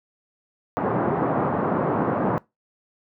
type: band-pass noise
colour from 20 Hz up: pink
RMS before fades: -23 dBFS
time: 0.77-2.38 s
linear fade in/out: 0 ms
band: 140 to 1200 Hz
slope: 24 dB/octave
effects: noise-tail reverb RT60 0.2 s tail -21 dB re dry